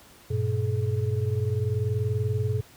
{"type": "tone cluster", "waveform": "sine", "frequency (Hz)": [98.7, 119.1, 427.1], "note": ["G2", "A#2", "G#4"], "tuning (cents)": [12, 38, 48], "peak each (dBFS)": [-26, -26, -32], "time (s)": [0.3, 2.61], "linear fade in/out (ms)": 10, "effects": ["pink hiss -52 dBFS RMS until 2.76 s", "high-pass 60 Hz 12 dB/octave"]}